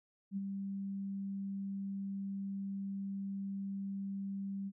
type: tone with ADSR envelope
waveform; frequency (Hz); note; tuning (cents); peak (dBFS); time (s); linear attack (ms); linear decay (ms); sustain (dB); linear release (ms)
sine; 196.5; G3; +4; -33; 0.31-4.72; 58; 28; -4; 48
effects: none